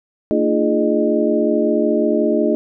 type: tone cluster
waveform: sine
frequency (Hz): 227.2 / 297.9 / 343.5 / 417.5 / 612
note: A#3 / D4 / F4 / G#4 / D#5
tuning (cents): -44 / +25 / -29 / +9 / -29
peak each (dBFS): -20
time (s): 0.31-2.55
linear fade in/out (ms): 0
effects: none